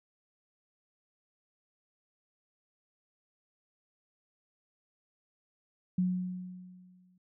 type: tone with exponential decay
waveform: sine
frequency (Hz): 182.2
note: F#3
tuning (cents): -26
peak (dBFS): -24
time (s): 5.98-7.18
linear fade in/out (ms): 5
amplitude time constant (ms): 260
effects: none